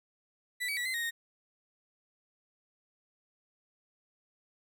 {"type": "tone with pitch steps", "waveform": "35% pulse", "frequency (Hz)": [1974, 2275, 1946, 2055, 1869, 1854], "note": ["B6", "C#7", "B6", "C7", "A#6", "A#6"], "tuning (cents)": [-1, 44, -26, -32, 4, -10], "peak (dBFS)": -30, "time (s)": [0.6, 1.11], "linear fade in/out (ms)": 20, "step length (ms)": 85, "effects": []}